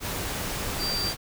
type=tone in noise; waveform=sine; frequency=4699 Hz; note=D8; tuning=in tune; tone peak=-27 dBFS; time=0.78-1.14 s; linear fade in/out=50 ms; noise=pink; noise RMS=-31 dBFS; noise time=0-1.17 s; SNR=+1 dB; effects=none